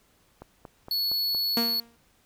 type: click train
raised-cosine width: 1 ms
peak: -27 dBFS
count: 5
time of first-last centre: 0.42-1.348 s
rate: 4.31 Hz
type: tone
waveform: square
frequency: 4399 Hz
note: C#8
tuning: 14 cents flat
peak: -25 dBFS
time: 0.91-1.8 s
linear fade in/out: 2 ms
type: tone with exponential decay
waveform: sawtooth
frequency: 233.1 Hz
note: A#3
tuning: in tune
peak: -19 dBFS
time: 1.57-1.96 s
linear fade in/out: 2 ms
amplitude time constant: 83 ms
effects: pink hiss -64 dBFS RMS until 2.25 s